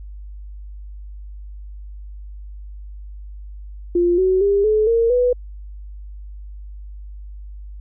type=tone with pitch steps; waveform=sine; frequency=349.2 / 374.3 / 401.1 / 429.9 / 460.8 / 493.8 Hz; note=F4 / F#4 / G4 / A4 / A#4 / B4; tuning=0 / +20 / +40 / -40 / -20 / 0 cents; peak=-13 dBFS; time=3.95-5.33 s; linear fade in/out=5 ms; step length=230 ms; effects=added 50 Hz sine -32 dBFS peak until 7.8 s